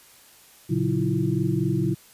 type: tone cluster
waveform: sine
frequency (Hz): 115 / 139.8 / 182.2 / 320.9 / 344.4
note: A#2 / C#3 / F#3 / E4 / F4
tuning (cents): -23 / +15 / -26 / -46 / -24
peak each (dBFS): -28 / -25 / -27 / -28 / -29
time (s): 0.69-1.95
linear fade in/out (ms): 20
effects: white hiss -52 dBFS RMS until 2.13 s + resampled to 32000 Hz